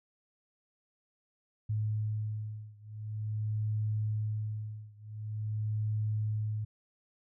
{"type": "beating tone pair", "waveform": "sine", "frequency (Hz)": [107.1, 107.56], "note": ["A2", "A2"], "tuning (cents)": [-46, -39], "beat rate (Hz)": 0.46, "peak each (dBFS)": [-34, -35], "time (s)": [1.69, 6.65], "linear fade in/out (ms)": 10, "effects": []}